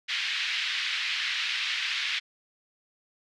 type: band-pass noise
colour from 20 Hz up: pink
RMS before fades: -30 dBFS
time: 0.08-2.2 s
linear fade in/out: 20 ms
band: 1900 to 4100 Hz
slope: 24 dB/octave
effects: none